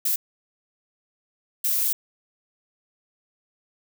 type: noise bursts at uneven times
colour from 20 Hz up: violet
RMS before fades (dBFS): -23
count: 2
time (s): 0.05-0.16 / 1.64-1.93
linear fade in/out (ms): 5
effects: none